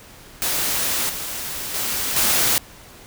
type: noise with level steps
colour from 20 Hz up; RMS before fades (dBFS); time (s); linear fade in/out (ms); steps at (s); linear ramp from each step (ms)
white; -22 / -29 / -24 / -18; 0.42-2.58; 0; 1.09 / 1.74 / 2.16; 5
effects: pink hiss -44 dBFS RMS until 3.06 s